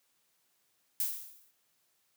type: noise with exponential decay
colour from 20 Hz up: violet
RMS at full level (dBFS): -29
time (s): 1-1.51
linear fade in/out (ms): 2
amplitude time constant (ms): 110
effects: white hiss -74 dBFS RMS until 2.16 s + high-pass 100 Hz 12 dB/octave